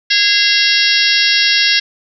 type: harmonic tone with a mistuned harmonic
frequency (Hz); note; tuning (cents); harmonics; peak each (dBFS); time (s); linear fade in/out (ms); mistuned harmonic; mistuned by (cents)
549; C#5; -17; 3 / 4 / 5 / 6 / 7 / 8 / 9 / 10; -18 / -18 / -18 / -18 / -18 / -18 / -18 / -18; 0.1-1.8; 10; 4; -110
effects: none